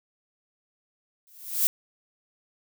violet noise with exponential growth, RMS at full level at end -19 dBFS, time 1.27-1.67 s, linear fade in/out 0 ms, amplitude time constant 86 ms, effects none

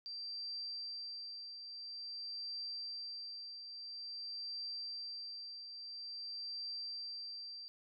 sine tone with tremolo, 4699 Hz, D8, in tune, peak -40 dBFS, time 0.06-7.68 s, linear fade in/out 0 ms, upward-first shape triangle, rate 0.49 Hz, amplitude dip 55%, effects none

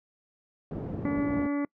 pink band-pass noise, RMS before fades -35 dBFS, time 0.71-1.47 s, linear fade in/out 2 ms, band 100 to 370 Hz, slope 12 dB/octave
harmonic tone, 286.7 Hz, D4, 42 cents flat, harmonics 1 / 2 / 3 / 4 / 5 / 6 / 7 / 8, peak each -26 / -37 / -45 / -41 / -49 / -52 / -43 / -54 dBFS, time 1.05-1.65 s, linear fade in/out 2 ms
effects noise-tail reverb RT60 0.1 s tail -26 dB re dry

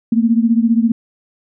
sine beating tone pair, 225.4 / 240.4 Hz, A3 / B3, +42 / -46 cents, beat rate 15 Hz, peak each -12 / -15 dBFS, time 0.12-0.92 s, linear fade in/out 5 ms, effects none

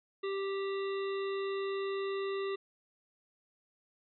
harmonic tone with a mistuned harmonic, 392 Hz, G4, in tune, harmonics 1 / 3 / 5 / 7 / 9 / 10, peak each -33 / -43 / -47 / -50 / -52 / -53 dBFS, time 0.23-2.56 s, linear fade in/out 10 ms, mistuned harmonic 9, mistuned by +39 cents, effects none

